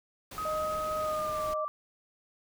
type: noise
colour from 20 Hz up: pink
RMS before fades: -44 dBFS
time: 0.31-1.54 s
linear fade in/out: 5 ms
type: tone with pitch glide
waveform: sine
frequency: 1262 to 1170.7 Hz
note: D#6 to D6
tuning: +24 to -6 cents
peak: -32 dBFS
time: 0.38-1.68 s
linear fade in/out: 0 ms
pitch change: -130 cents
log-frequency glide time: 0.98-1.44 s
type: tone with tremolo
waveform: sine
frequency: 619 Hz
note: D#5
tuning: 9 cents flat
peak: -31 dBFS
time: 0.45-1.65 s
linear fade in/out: 5 ms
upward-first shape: sine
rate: 2 Hz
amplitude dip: 30%
effects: none